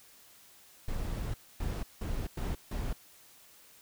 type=noise bursts at uneven times; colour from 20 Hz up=brown; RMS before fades=-34 dBFS; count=5; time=0.88-1.34 / 1.6-1.83 / 2.01-2.27 / 2.37-2.55 / 2.71-2.93 s; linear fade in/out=5 ms; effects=white hiss -58 dBFS RMS until 3.81 s